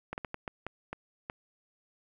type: slowing click train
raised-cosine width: 0.5 ms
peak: -21 dBFS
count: 8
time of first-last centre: 0.13-1.299 s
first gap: 49 ms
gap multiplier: 1.4
effects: 10-bit